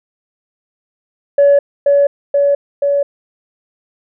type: tone with echo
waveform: sine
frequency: 567 Hz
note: C#5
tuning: 39 cents sharp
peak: -4 dBFS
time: 1.38-1.59 s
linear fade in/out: 5 ms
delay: 480 ms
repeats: 3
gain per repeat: -2 dB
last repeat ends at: 3.03 s
effects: tanh soft clip ceiling -3 dBFS